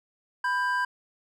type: tone pair together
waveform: triangle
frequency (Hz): 994.4 / 1589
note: B5 / G6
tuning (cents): +12 / +23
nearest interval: minor sixth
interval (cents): 811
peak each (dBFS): -25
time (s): 0.44-0.85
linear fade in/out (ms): 5
effects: none